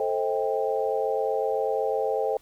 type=chord; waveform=sine; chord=A half-diminished seventh; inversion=none; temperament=just; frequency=440 / 528 / 633.6 / 792 Hz; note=A4 / C5 / Eb5 / G5; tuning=0 / +16 / +31 / +18 cents; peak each=-27 / -28 / -31 / -30 dBFS; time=0-2.37 s; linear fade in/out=2 ms; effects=pink hiss -58 dBFS RMS until 2.41 s